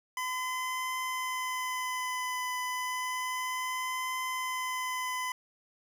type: tone with vibrato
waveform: 25% pulse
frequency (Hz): 1014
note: B5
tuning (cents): +45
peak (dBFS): -28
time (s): 0.17-5.32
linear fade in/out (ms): 2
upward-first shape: triangle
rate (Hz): 0.31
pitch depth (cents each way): 20
effects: none